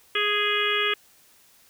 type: harmonic tone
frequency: 415.3 Hz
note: G#4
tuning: in tune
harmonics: 1 / 3 / 4 / 5 / 6 / 7 / 8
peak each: -29 / -29 / -29 / -29 / -29 / -29 / -29 dBFS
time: 0.15-0.94 s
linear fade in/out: 5 ms
effects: white hiss -57 dBFS RMS until 1.69 s